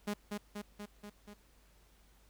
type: tone with echo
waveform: sawtooth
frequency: 206.5 Hz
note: G#3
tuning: 10 cents flat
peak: -30 dBFS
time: 0.07-0.14 s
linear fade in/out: 10 ms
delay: 240 ms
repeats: 5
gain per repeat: -3 dB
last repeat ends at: 1.34 s
effects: added 50 Hz sine -64 dBFS peak until 2.29 s + pink hiss -68 dBFS RMS until 2.29 s